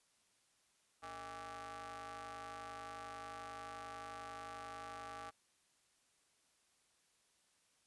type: ring-modulated tone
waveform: sawtooth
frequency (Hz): 174.61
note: F3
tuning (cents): 0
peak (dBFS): -40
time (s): 1.02-5.31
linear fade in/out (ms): 20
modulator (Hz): 986
effects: white hiss -75 dBFS RMS until 7.86 s + resampled to 24000 Hz